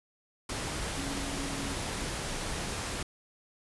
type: tone in noise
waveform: sine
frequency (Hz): 277.2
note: C#4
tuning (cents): 0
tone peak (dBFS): -39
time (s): 0.97-1.74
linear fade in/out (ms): 5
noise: pink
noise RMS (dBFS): -35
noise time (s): 0.49-3.03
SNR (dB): -7
effects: resampled to 24000 Hz